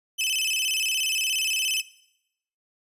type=tone with vibrato; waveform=sawtooth; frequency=2811 Hz; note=F7; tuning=11 cents sharp; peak=-20 dBFS; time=0.18-1.82 s; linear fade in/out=20 ms; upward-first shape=square; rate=17 Hz; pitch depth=140 cents each way; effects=noise-tail reverb RT60 0.8 s tail -19 dB re dry + resampled to 32000 Hz